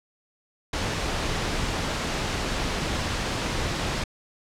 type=noise; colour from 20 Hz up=pink; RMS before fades=-27 dBFS; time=0.73-4.04 s; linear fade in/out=5 ms; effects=low-pass 6000 Hz 12 dB/octave